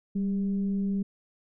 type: tone with frequency modulation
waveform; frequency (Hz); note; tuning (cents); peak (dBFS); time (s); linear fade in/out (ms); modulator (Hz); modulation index
sine; 196; G3; 0; -25; 0.15-1.03; 10; 208; 0.28
effects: none